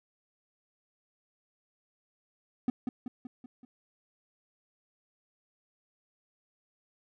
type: tone with echo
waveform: triangle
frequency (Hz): 249.3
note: B3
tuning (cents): +16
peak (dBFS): -22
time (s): 2.68-2.7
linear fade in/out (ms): 2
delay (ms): 190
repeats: 5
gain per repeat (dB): -5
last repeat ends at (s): 3.65
effects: none